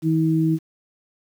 sine tone pair together, 160 / 320.2 Hz, D#3 / D#4, +49 / +50 cents, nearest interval octave, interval 1201 cents, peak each -19 dBFS, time 0.02-0.59 s, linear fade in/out 50 ms, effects 8-bit

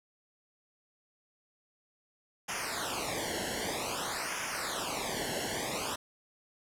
pink noise with flanger, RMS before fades -35 dBFS, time 2.48-5.96 s, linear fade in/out 10 ms, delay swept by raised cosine 0.24 to 0.83 ms, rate 0.52 Hz, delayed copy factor -0.95, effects low-pass 11000 Hz 12 dB/octave

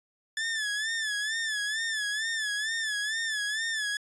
sawtooth tone with vibrato, 1740 Hz, A6, 20 cents flat, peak -25 dBFS, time 0.37-3.97 s, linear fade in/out 2 ms, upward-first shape sine, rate 2.2 Hz, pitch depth 86 cents each way, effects resampled to 22050 Hz

